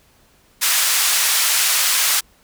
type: band-pass noise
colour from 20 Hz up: white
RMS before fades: -17 dBFS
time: 0.61-2.21 s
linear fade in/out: 20 ms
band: 1100 to 12000 Hz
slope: 12 dB/octave
effects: pink hiss -55 dBFS RMS until 2.43 s